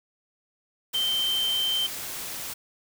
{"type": "tone in noise", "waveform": "sine", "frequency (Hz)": 3119, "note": "G7", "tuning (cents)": -9, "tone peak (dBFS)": -23, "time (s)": [0.94, 1.87], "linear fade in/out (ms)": 10, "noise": "white", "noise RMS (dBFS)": -35, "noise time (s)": [0.93, 2.54], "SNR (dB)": 9, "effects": []}